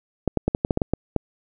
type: clicks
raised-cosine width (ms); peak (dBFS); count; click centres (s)
2; -6; 10; 0.277 / 0.373 / 0.48 / 0.549 / 0.649 / 0.708 / 0.774 / 0.818 / 0.936 / 1.163
effects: none